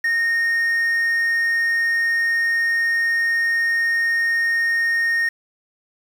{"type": "tone with quantisation", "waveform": "triangle", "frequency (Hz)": 1848, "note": "A#6", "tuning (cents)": -16, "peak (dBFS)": -15, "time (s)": [0.04, 5.29], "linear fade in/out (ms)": 5, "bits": 7, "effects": []}